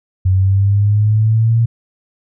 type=linear sweep; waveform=sine; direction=up; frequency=92.5 to 116.54 Hz; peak=-9 dBFS; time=0.25-1.66 s; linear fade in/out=10 ms; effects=none